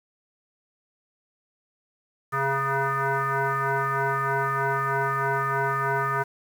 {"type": "tone with frequency modulation", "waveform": "sine", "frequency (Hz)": 138.59, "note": "C#3", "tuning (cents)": 0, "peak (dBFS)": -22, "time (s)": [2.32, 6.24], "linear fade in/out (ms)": 20, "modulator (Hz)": 274, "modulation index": 5.6, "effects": ["8-bit"]}